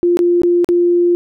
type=tone with dropouts; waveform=sine; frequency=349.2 Hz; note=F4; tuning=in tune; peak=-9 dBFS; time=0.03-1.15 s; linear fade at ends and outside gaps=0 ms; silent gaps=0.171-0.191 / 0.418-0.434 / 0.645-0.689 s; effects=none